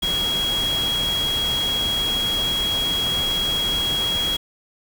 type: tone in noise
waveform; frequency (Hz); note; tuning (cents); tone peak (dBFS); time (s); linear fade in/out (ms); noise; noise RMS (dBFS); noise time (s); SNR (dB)
sine; 3300; G#7; -12; -20; 0.02-4.37; 10; pink; -29; 0.02-4.37; +6
effects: none